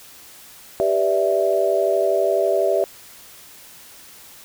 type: chord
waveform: sine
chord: E minor seventh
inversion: first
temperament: equal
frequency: 392 / 493.9 / 587.3 / 659.3 Hz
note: G4 / B4 / D5 / E5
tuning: 0 / 0 / 0 / 0 cents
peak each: -21 / -26 / -21 / -20 dBFS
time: 0.8-2.84 s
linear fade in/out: 0 ms
effects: white hiss -44 dBFS RMS until 4.44 s